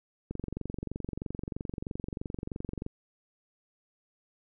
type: click train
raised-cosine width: 3 ms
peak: -22 dBFS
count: 60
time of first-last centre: 0.31-2.864 s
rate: 23.1 Hz
effects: none